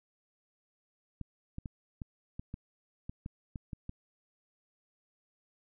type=clicks; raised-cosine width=5 ms; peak=-27 dBFS; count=11; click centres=1.213 / 1.584 / 1.658 / 2.018 / 2.395 / 2.541 / 3.095 / 3.261 / 3.558 / 3.732 / 3.894 s; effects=none